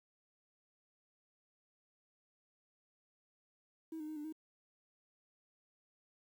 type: tone with pitch steps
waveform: triangle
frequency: 321.2 / 305.9 / 311 / 297.1 / 314.2 Hz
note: E4 / D#4 / D#4 / D4 / D#4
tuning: -45 / -29 / -1 / +20 / +17 cents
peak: -38 dBFS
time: 3.92-4.325 s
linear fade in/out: 5 ms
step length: 81 ms
effects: tanh soft clip ceiling -38 dBFS + 11-bit